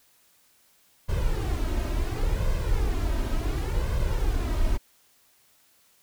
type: noise with flanger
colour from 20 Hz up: brown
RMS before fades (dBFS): -25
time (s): 1.08-4.78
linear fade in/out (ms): 20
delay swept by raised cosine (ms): 1.9 to 3.2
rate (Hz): 0.7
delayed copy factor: +0.65
effects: white hiss -62 dBFS RMS until 6.02 s